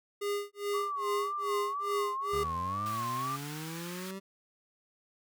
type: tone with tremolo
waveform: square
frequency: 407.6 Hz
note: G#4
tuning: 32 cents flat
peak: -30 dBFS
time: 0.21-2.44 s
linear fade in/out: 10 ms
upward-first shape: sine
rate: 2.4 Hz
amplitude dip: 100%
type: tone with vibrato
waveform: sine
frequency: 1115 Hz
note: C#6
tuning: 10 cents sharp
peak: -32 dBFS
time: 0.73-3.37 s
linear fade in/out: 20 ms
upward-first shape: sine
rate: 2 Hz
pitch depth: 110 cents each way
type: linear sweep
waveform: 25% pulse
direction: up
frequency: 69.3 to 196 Hz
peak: -35 dBFS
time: 2.32-4.2 s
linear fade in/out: 20 ms
type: high-pass noise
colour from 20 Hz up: pink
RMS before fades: -46 dBFS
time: 2.86-4.11 s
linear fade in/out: 2 ms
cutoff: 1100 Hz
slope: 96 dB/octave
effects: none